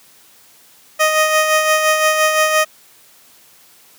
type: tone with tremolo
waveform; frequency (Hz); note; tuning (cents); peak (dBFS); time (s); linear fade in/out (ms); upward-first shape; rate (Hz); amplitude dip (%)
15% pulse; 622.3; D#5; 0; -4; 0.99-2.65; 20; sine; 5.8; 45
effects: white hiss -48 dBFS RMS until 3.98 s + high-pass 100 Hz 12 dB/octave